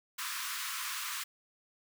pink high-pass noise, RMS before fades -38 dBFS, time 0.18-1.24 s, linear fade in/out 10 ms, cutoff 1000 Hz, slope 96 dB/octave, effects none

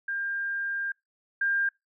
sine tone pair in turn, 1600 / 1600 Hz, G6 / G6, +35 / +35 cents, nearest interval unison, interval 0 cents, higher neither, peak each -28 / -23 dBFS, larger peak second, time 0.08-0.92 / 1.41-1.69 s, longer first, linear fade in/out 5 ms, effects noise-tail reverb RT60 0.2 s tail -25 dB re dry

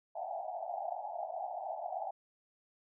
pink band-pass noise, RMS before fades -40 dBFS, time 0.15-2.11 s, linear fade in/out 5 ms, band 640 to 830 Hz, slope 96 dB/octave, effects none

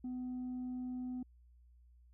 sine tone, 251.6 Hz, B3, 32 cents sharp, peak -36 dBFS, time 0.04-1.23 s, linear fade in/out 5 ms, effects tanh soft clip ceiling -37 dBFS + added 60 Hz sine -60 dBFS peak until 2.13 s

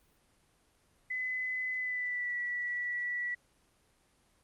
sine tone with pitch glide, 2017 to 1949.4 Hz, B6 to B6, +36 to -23 cents, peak -32 dBFS, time 1.1-3.35 s, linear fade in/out 10 ms, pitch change -59 cents, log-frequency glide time 1.77-2.35 s, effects pink hiss -69 dBFS RMS until 4.43 s + Opus 24 kbps

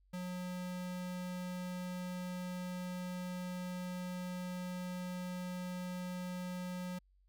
square tone, 180.7 Hz, F#3, 41 cents flat, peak -40 dBFS, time 0.13-6.99 s, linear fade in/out 10 ms, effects added 47 Hz sine -66 dBFS peak until 7.28 s

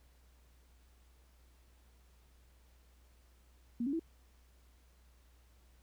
sine tone with pitch steps, 237.1 / 278.7 / 327.7 Hz, A#3 / C#4 / E4, +30 / +9 / -10 cents, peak -32 dBFS, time 3.8-3.995 s, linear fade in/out 5 ms, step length 65 ms, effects added 61 Hz sine -62 dBFS peak until 5.82 s + pink hiss -71 dBFS RMS until 5.82 s

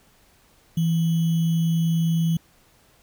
sine tone with sample-and-hold, 164.81 Hz, E3, in tune, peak -18 dBFS, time 0.77-2.37 s, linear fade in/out 5 ms, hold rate 3150 Hz, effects pink hiss -58 dBFS RMS until 3.02 s

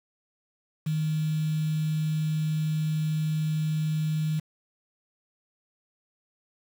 sine tone with quantisation, 155.56 Hz, D#3, in tune, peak -24 dBFS, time 0.86-4.4 s, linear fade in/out 10 ms, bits 7, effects none

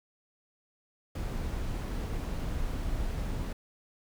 brown noise, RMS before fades -33 dBFS, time 1.15-3.53 s, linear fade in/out 5 ms, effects none

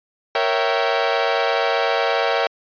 sawtooth chord, A# diminished seventh, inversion none, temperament equal with one note detuned, 466.2 / 554.4 / 659.3 / 773.2 Hz, A#4 / C#5 / E5 / G5, 0 / 0 / 0 / -24 cents, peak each -19 dBFS, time 0.35-2.47 s, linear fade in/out 2 ms, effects resampled to 11025 Hz

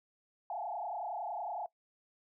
sine tone with frequency modulation, 776 Hz, G5, 18 cents flat, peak -36 dBFS, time 0.5-1.66 s, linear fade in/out 2 ms, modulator 30.8 Hz, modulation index 3.3, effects noise-tail reverb RT60 0.1 s tail -20 dB re dry

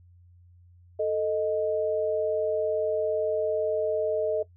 sine tone pair together, 440 / 622.3 Hz, A4 / D#5, 0 / 0 cents, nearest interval tritone, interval 600 cents, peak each -26 dBFS, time 0.99-4.43 s, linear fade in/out 10 ms, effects noise-tail reverb RT60 0.1 s tail -18 dB re dry + added 88 Hz sine -52 dBFS peak until 4.56 s

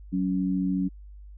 sine tone pair together, 185.9 / 279.8 Hz, F#3 / C#4, +8 / +16 cents, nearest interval perfect fifth, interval 708 cents, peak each -25 / -27 dBFS, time 0.12-0.89 s, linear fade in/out 20 ms, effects added 50 Hz sine -42 dBFS peak until 1.37 s

